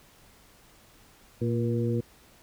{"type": "harmonic tone with a mistuned harmonic", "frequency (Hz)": 116.54, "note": "A#2", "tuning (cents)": 0, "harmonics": [1, 2, 3, 4], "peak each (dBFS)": [-27, -30, -32, -33], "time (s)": [1.41, 2.01], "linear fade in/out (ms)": 10, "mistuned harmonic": 4, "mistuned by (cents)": 40, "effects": ["pink hiss -57 dBFS RMS until 2.42 s"]}